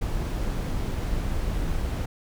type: noise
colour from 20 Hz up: brown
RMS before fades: -27 dBFS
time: 0.01-2.06 s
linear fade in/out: 10 ms
effects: none